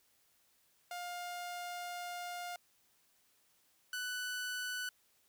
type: tone pair in turn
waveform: sawtooth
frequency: 707 / 1490.7 Hz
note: F5 / F#6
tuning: +21 / +12 cents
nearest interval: octave + minor second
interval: 1291 cents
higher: second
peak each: -37 / -34 dBFS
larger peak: second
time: 0.91-2.56 / 3.93-4.89 s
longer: first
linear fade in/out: 2 ms
effects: white hiss -72 dBFS RMS until 5.28 s